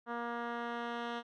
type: tone with low-pass filter sweep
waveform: 10% pulse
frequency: 236.4 Hz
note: A#3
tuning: 24 cents sharp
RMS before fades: -39 dBFS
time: 0.06-1.23 s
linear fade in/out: 50 ms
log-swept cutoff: 1500 to 3000 Hz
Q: 1.4
effects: none